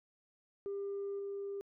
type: tone with level steps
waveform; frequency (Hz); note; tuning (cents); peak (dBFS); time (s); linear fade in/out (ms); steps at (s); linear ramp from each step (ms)
sine; 398.8; G4; +30; -35 / -37; 0.66-1.61; 0; 1.19; 2
effects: tanh soft clip ceiling -34 dBFS